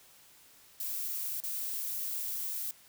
violet noise with dropouts, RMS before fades -36 dBFS, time 0.8-2.71 s, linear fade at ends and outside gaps 2 ms, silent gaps 1.403-1.436 s, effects white hiss -59 dBFS RMS until 2.88 s

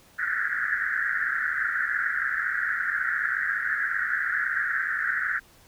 pink band-pass noise, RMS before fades -27 dBFS, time 0.18-5.4 s, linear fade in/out 20 ms, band 1400 to 1900 Hz, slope 96 dB/octave, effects pink hiss -56 dBFS RMS until 5.67 s

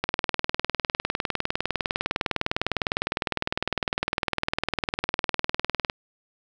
click train, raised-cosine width 0.3 ms, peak -7 dBFS, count 117, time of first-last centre 0.04-5.899 s, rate 19.8 Hz, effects none

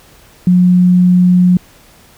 sine tone, 180 Hz, F#3, 47 cents flat, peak -5 dBFS, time 0.47-1.57 s, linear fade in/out 2 ms, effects pink hiss -44 dBFS RMS until 2.17 s

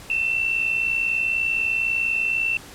sine tone pair together, 2639 / 2699 Hz, E7 / E7, +1 / +40 cents, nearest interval unison, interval 39 cents, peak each -26 / -21 dBFS, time 0.1-2.57 s, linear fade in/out 2 ms, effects pink hiss -42 dBFS RMS until 2.74 s + low-pass 12000 Hz 12 dB/octave

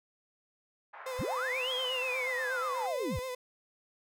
pink band-pass noise, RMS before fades -48 dBFS, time 0.93-2.87 s, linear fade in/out 10 ms, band 750 to 1800 Hz, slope 24 dB/octave
35% pulse tone with vibrato, 511 Hz, C5, 41 cents flat, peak -34 dBFS, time 1.06-3.35 s, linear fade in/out 5 ms, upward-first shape sine, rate 8.3 Hz, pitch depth 46 cents each way
sine linear two-way sweep, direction up then down, 45.15 to 3322 to 45.15 Hz, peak -32 dBFS, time 1.19-3.19 s, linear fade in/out 0 ms, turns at 1.73 s
effects none

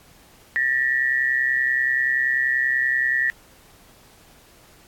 sine tone pair together, 1783.6 / 1914 Hz, A6 / A#6, +23 / +45 cents, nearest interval minor second, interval 122 cents, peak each -21 dBFS, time 0.56-3.3 s, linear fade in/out 0 ms, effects pink hiss -52 dBFS RMS until 4.87 s + AAC 64 kbps

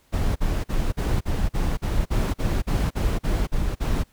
brown noise bursts, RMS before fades -22 dBFS, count 14, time 0.12-4.039 s, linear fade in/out 20 ms, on 240 ms, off 43 ms, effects pink hiss -61 dBFS RMS until 4.12 s

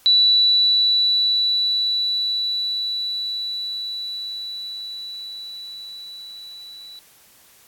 sine tone with level ramp, 3951 Hz, B7, in tune, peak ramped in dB -11 to -37 dBFS, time 0.06-6.99 s, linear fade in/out 0 ms, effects white hiss -52 dBFS RMS until 7.67 s + AAC 64 kbps

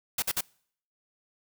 white noise bursts, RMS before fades -28 dBFS, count 3, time 0.18-0.409 s, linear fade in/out 5 ms, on 43 ms, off 50 ms, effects noise-tail reverb RT60 0.6 s tail -26 dB re dry

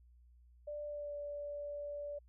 sine tone with pitch glide, 590 to 580.5 Hz, D5 to D5, +8 to -20 cents, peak -40 dBFS, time 0.67-2.19 s, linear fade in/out 10 ms, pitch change -28 cents, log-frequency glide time 0.85-1.14 s, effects added 60 Hz sine -60 dBFS peak until 2.28 s

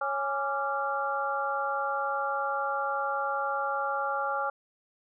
harmonic tone with a mistuned harmonic, 276.5 Hz, C#4, 4 cents flat, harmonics 2 / 3 / 4 / 5, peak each -34 / -32 / -34 / -32 dBFS, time 0.01-4.5 s, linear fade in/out 5 ms, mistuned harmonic 4, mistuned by +100 cents, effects none

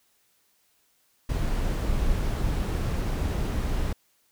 brown noise, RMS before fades -26 dBFS, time 1.29-3.93 s, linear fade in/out 5 ms, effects white hiss -67 dBFS RMS until 4.31 s

